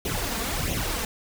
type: noise with flanger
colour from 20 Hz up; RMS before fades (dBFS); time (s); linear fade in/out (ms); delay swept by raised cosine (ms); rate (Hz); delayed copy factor
pink; -28; 0.05-1.05; 2; 0.31 to 4.51; 1.5; +0.7
effects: none